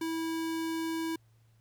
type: tone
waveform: square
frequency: 326 Hz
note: E4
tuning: 19 cents flat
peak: -32 dBFS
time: 0.01-1.16 s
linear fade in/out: 5 ms
effects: added 113 Hz sine -61 dBFS peak until 1.6 s + pink hiss -73 dBFS RMS until 1.6 s